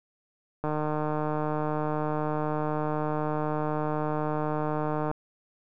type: click train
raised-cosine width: 1 ms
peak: -16 dBFS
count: 681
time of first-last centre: 0.64-5.114 s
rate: 152 Hz
effects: none